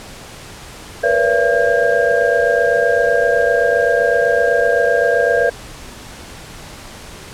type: tone cluster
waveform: sine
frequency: 469.3 / 497.1 / 570 / 674 / 1609 Hz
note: A#4 / B4 / C#5 / E5 / G6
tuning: +12 / +11 / +48 / +38 / +45 cents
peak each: -18 dBFS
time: 1.03-5.5 s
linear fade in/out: 10 ms
effects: pink hiss -35 dBFS RMS until 7.33 s + low-pass 10000 Hz 12 dB/octave